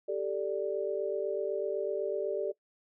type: chord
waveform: sine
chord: G suspended second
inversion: none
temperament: equal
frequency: 392 / 440 / 587.3 Hz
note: G4 / A4 / D5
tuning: 0 / 0 / 0 cents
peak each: -34 dBFS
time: 0.08-2.52 s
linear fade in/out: 10 ms
effects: noise-tail reverb RT60 0.1 s tail -19 dB re dry